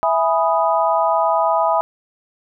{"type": "chord", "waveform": "sine", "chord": "E major seventh", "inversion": "none", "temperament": "equal", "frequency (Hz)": [659.3, 830.6, 987.8, 1244.5], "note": ["E5", "G#5", "B5", "D#6"], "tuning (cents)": [0, 0, 0, 0], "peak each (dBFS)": [-18, -20, -19, -22], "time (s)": [0.03, 1.81], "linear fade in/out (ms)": 0, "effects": []}